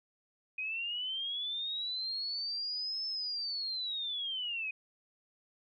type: linear two-way sweep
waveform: sine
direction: up then down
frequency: 2489 to 5274 to 2489 Hz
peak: -34 dBFS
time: 0.58-4.71 s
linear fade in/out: 5 ms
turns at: 3.06 s
effects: none